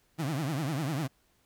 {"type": "tone with vibrato", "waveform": "30% pulse", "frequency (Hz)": 146.83, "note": "D3", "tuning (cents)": 0, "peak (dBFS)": -27, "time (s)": [0.18, 1.08], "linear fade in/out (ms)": 20, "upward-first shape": "triangle", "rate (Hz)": 10, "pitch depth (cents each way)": 270, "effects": ["pink hiss -69 dBFS RMS until 1.45 s"]}